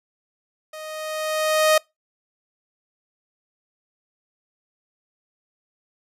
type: tone with level ramp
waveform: sawtooth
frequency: 622.3 Hz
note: D#5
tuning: in tune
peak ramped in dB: -31 to -9 dBFS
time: 0.73-1.78 s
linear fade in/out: 5 ms
effects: noise-tail reverb RT60 0.2 s tail -25 dB re dry + resampled to 32000 Hz